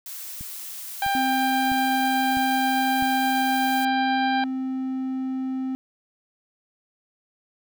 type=noise; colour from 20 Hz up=blue; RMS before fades=-36 dBFS; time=0.06-3.85 s; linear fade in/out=2 ms
type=click train; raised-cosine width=5 ms; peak=-26 dBFS; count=5; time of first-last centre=0.41-3.024 s; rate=1.53 Hz
type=harmonic tone; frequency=793 Hz; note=G5; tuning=20 cents sharp; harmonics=1 / 2 / 3 / 4 / 5 / 6; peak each=-22 / -28 / -35 / -36 / -37 / -44 dBFS; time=1.02-4.44 s; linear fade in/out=2 ms
type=tone; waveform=triangle; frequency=261.6 Hz; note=C4; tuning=in tune; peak=-23 dBFS; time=1.15-5.75 s; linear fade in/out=0 ms
effects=none